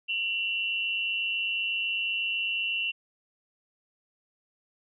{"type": "tone pair together", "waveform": "sine", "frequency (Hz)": [2724, 2930], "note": ["F7", "F#7"], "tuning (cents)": [-44, -18], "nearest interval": "minor second", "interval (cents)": 126, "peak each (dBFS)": [-28, -32], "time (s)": [0.08, 2.92], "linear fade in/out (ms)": 20, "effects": []}